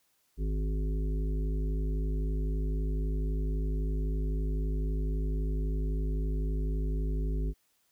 harmonic tone, 51.9 Hz, G#1, in tune, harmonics 1 / 3 / 5 / 7 / 8, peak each -28 / -38 / -42 / -45 / -46 dBFS, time 0.37-7.54 s, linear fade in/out 50 ms, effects white hiss -72 dBFS RMS until 7.91 s

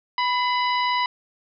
harmonic tone with a mistuned harmonic, 987.8 Hz, B5, in tune, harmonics 1 / 2 / 3 / 4 / 5, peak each -21 / -27 / -31 / -33 / -35 dBFS, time 0.18-1.06 s, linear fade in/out 2 ms, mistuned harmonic 2, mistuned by +45 cents, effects none

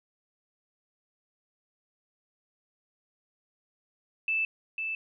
sine tone with echo, 2637 Hz, E7, in tune, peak -25 dBFS, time 4.28-4.45 s, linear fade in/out 2 ms, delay 500 ms, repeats 1, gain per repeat -5 dB, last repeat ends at 4.95 s, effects none

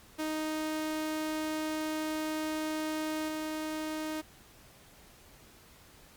sawtooth tone with level steps, 311.1 Hz, D#4, in tune, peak -28 / -30 dBFS, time 0.18-4.22 s, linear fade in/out 20 ms, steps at 3.28 s, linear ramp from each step 5 ms, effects pink hiss -57 dBFS RMS until 6.16 s + Opus 48 kbps

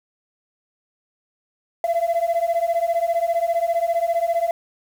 sine beating tone pair, 670 / 685 Hz, E5 / F5, +28 / -34 cents, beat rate 15 Hz, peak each -19 dBFS, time 1.84-4.51 s, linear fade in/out 2 ms, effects tanh soft clip ceiling -15 dBFS + 7-bit

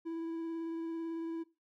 triangle tone with vibrato, 329.6 Hz, E4, in tune, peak -34 dBFS, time 0.05-1.44 s, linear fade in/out 20 ms, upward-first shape sine, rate 18 Hz, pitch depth 14 cents each way, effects noise-tail reverb RT60 0.3 s tail -20 dB re dry

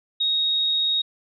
sine tone, 3757 Hz, A#7, 13 cents sharp, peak -19 dBFS, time 0.2-1.02 s, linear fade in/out 10 ms, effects none

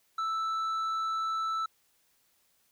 sine tone with tanh clipping, 1318.5 Hz, E6, in tune, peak -30 dBFS, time 0.18-1.66 s, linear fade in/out 5 ms, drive 6 dB, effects white hiss -70 dBFS RMS until 2.71 s

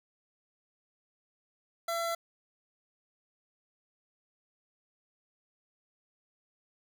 25% pulse tone, 674 Hz, E5, 38 cents sharp, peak -27 dBFS, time 1.88-2.15 s, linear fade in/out 5 ms, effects none

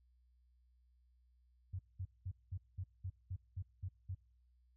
sine tone bursts, 92.5 Hz, F#2, in tune, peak -39 dBFS, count 10, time 1.73-4.15 s, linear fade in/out 10 ms, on 62 ms, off 200 ms, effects noise-tail reverb RT60 0.6 s tail -26 dB re dry + added 61 Hz sine -68 dBFS peak until 4.76 s

